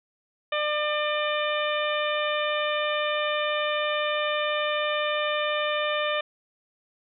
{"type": "harmonic tone", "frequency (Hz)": 599, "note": "D5", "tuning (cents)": 34, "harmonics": [1, 2, 3, 4, 5, 6], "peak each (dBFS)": [-27, -30, -32, -33, -34, -35], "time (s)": [0.52, 6.21], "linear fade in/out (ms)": 5, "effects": []}